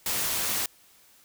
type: noise with amplitude modulation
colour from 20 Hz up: white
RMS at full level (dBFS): -27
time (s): 0.06-0.66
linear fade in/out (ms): 2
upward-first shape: sine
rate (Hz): 257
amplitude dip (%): 25
effects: white hiss -58 dBFS RMS until 1.24 s